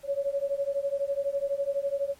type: beating tone pair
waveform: sine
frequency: 553 / 565 Hz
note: C#5 / C#5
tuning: -4 / +33 cents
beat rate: 12 Hz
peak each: -29 / -29 dBFS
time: 0.03-2.15 s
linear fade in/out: 50 ms
effects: pink hiss -58 dBFS RMS until 2.19 s + MP3 64 kbps